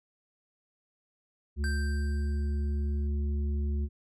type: harmonic tone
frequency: 72.1 Hz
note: D2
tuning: 31 cents flat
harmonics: 1 / 3 / 5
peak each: -27 / -39 / -45 dBFS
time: 1.56-3.89 s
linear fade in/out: 50 ms
type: tone with exponential decay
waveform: square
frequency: 1568 Hz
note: G6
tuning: in tune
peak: -34 dBFS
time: 1.64-3.07 s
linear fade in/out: 0 ms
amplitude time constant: 310 ms
effects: resampled to 24000 Hz